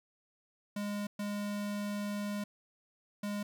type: tone bursts at uneven times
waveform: square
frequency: 205.3 Hz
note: G#3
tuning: 20 cents flat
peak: -35 dBFS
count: 3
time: 0.76-1.07 / 1.19-2.44 / 3.23-3.43 s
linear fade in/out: 5 ms
effects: 12-bit